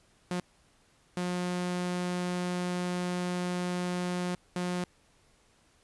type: tone bursts at uneven times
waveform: sawtooth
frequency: 178.8 Hz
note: F3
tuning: 41 cents sharp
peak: -26 dBFS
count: 3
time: 0.31-0.4 / 1.17-4.35 / 4.56-4.84 s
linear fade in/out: 2 ms
effects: pink hiss -65 dBFS RMS until 5.83 s + resampled to 24000 Hz